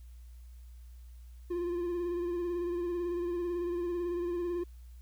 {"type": "tone with vibrato", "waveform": "triangle", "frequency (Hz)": 349.2, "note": "F4", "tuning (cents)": 0, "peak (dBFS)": -29, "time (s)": [1.5, 4.64], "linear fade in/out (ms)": 10, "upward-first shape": "sine", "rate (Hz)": 18, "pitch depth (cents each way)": 34, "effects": ["added 60 Hz sine -47 dBFS peak until 5.01 s", "white hiss -69 dBFS RMS until 5.01 s"]}